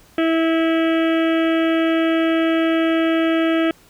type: harmonic tone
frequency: 326.2 Hz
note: E4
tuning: 18 cents flat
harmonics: 1 / 2 / 4 / 5 / 6 / 7 / 8 / 9 / 10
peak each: -16 / -22 / -28 / -30 / -32 / -33 / -34 / -35 / -36 dBFS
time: 0.18-3.71 s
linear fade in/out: 2 ms
effects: pink hiss -51 dBFS RMS until 3.89 s